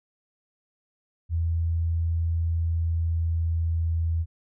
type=tone with pitch glide; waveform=sine; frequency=83.1 to 82.48 Hz; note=E2 to E2; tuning=+15 to +2 cents; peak=-22 dBFS; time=1.29-4.26 s; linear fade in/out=50 ms; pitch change=-13 cents; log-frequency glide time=2.38-4.05 s; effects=none